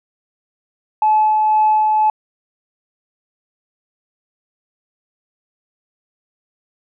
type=tone with tremolo; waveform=sine; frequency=860 Hz; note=A5; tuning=40 cents flat; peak=-9 dBFS; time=1.02-2.1 s; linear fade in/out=2 ms; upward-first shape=sine; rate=2 Hz; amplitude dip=25%; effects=tanh soft clip ceiling -6 dBFS